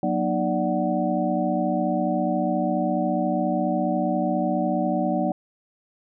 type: tone cluster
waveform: sine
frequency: 182.8 / 237.2 / 307.3 / 586 / 746 Hz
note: F#3 / A#3 / D#4 / D5 / F#5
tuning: -21 / +30 / -21 / -4 / +14 cents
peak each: -27 dBFS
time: 0.03-5.32 s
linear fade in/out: 2 ms
effects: none